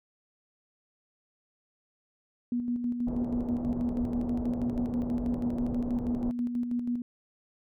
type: tone with tremolo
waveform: sine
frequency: 241.9 Hz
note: B3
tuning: 36 cents flat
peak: -26 dBFS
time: 2.52-7.02 s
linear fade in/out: 2 ms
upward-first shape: square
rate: 6.2 Hz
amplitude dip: 45%
type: low-pass noise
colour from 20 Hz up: pink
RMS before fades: -37 dBFS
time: 3.07-6.31 s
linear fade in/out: 2 ms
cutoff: 710 Hz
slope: 24 dB/octave
effects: none